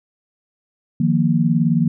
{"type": "chord", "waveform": "sine", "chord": "Eb suspended second", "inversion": "none", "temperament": "just", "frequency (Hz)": [155.56, 175.01, 233.3], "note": ["Eb3", "F3", "Bb3"], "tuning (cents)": [0, 4, 2], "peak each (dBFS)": -18, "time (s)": [1, 1.88], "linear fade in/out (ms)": 5, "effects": []}